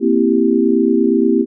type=chord; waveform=sine; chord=C dominant seventh; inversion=third; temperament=equal; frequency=233.1 / 261.6 / 329.6 / 392 Hz; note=Bb3 / C4 / E4 / G4; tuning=0 / 0 / 0 / 0 cents; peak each=-16 dBFS; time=0-1.46 s; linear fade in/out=50 ms; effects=none